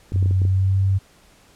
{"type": "clicks", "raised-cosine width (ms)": 3, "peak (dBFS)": -18, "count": 7, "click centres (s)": [0.121, 0.16, 0.227, 0.259, 0.31, 0.418, 0.452]}
{"type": "tone with pitch glide", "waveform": "sine", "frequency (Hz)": [94.1, 96.52], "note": ["F#2", "G2"], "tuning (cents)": [30, -26], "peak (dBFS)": -15, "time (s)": [0.13, 0.99], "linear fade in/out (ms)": 20, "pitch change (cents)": 44, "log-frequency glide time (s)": [0.43, 0.79]}
{"effects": ["pink hiss -53 dBFS RMS until 1.55 s", "low-pass 11000 Hz 12 dB/octave"]}